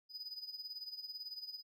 triangle tone with tremolo, 4978 Hz, D#8, in tune, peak -40 dBFS, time 0.09-1.63 s, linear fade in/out 50 ms, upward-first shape sine, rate 18 Hz, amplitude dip 75%, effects none

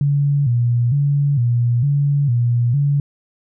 sine tone with vibrato, 130.81 Hz, C3, in tune, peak -13 dBFS, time 0.01-3 s, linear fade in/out 2 ms, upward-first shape square, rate 1.1 Hz, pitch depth 150 cents each way, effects none

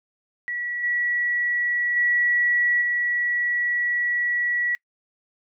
sine tone with level steps, 1936 Hz, B6, 35 cents flat, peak -26 / -21 / -18 / -21 dBFS, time 0.48-4.75 s, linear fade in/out 0 ms, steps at 0.83 / 1.96 / 2.81 s, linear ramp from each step 10 ms, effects noise-tail reverb RT60 0.1 s tail -25 dB re dry

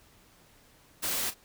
white noise with echo, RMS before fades -31 dBFS, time 1.02-1.31 s, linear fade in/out 20 ms, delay 36 ms, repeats 1, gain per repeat -14 dB, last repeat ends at 1.346 s, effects pink hiss -60 dBFS RMS until 1.44 s

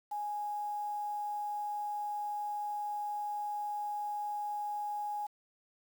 sine tone with quantisation, 830.6 Hz, G#5, in tune, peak -34 dBFS, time 0.11-5.27 s, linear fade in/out 10 ms, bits 9, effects none

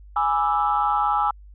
sine chord, E dominant seventh, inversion first, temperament equal, 830.6 / 987.8 / 1174.7 / 1318.5 Hz, G#5 / B5 / D6 / E6, 0 / 0 / 0 / 0 cents, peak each -21 / -27 / -26 / -23 dBFS, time 0.16-1.31 s, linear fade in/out 5 ms, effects tanh soft clip ceiling -9 dBFS + added 50 Hz sine -42 dBFS peak until 1.54 s

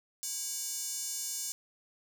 square tone with high-pass filter, 324.4 Hz, E4, 28 cents flat, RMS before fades -37 dBFS, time 0.23-1.52 s, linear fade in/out 0 ms, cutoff 6700 Hz, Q 2.7, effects none

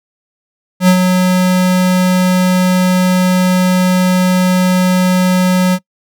square tone with ADSR envelope, 183.2 Hz, F#3, 17 cents flat, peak -4 dBFS, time 0.8-5.79 s, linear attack 82 ms, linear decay 78 ms, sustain -5 dB, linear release 55 ms, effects noise-tail reverb RT60 0.1 s tail -23 dB re dry

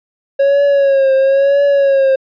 triangle tone with vibrato, 550 Hz, C#5, 14 cents flat, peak -6 dBFS, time 0.39-2.16 s, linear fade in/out 10 ms, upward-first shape triangle, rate 1 Hz, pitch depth 61 cents each way, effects resampled to 11025 Hz

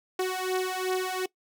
sawtooth beating tone pair, 370 / 372.7 Hz, F#4 / F#4, 0 / +13 cents, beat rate 2.7 Hz, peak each -26 dBFS, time 0.19-1.26 s, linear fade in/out 5 ms, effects noise-tail reverb RT60 0.1 s tail -21 dB re dry

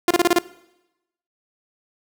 sawtooth tone bursts, 349.2 Hz, F4, in tune, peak -9 dBFS, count 6, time 0.08-0.387 s, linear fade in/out 2 ms, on 27 ms, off 29 ms, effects noise-tail reverb RT60 0.9 s tail -20 dB re dry

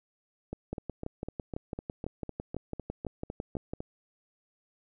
two click trains, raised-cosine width 2 ms, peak -23 / -21 dBFS, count 14 / 19, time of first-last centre 0.53-3.805 / 0.73-3.735 s, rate 3.97 / 5.99 Hz, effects none

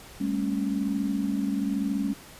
sine tone cluster, 201.7 / 222.7 / 276.3 Hz, G3 / A3 / C#4, +50 / +21 / -6 cents, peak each -28 / -32 / -28 dBFS, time 0.2-2.14 s, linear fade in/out 10 ms, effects pink hiss -47 dBFS RMS until 2.39 s + resampled to 32000 Hz

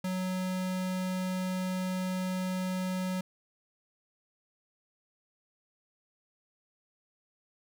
square tone, 185 Hz, F#3, in tune, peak -31 dBFS, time 0.04-3.21 s, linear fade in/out 5 ms, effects none

